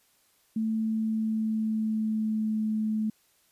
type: tone with pitch glide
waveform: sine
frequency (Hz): 220.9 to 216.6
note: A3 to A3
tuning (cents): +7 to -27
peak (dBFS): -25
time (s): 0.56-3.1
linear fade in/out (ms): 5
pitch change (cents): -34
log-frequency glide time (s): 0.77-2.64
effects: white hiss -66 dBFS RMS until 3.51 s + resampled to 32000 Hz